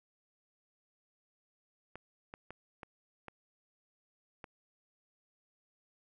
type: clicks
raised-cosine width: 0.5 ms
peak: -30 dBFS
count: 6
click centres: 1.956 / 2.339 / 2.506 / 2.832 / 3.283 / 4.442 s
effects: none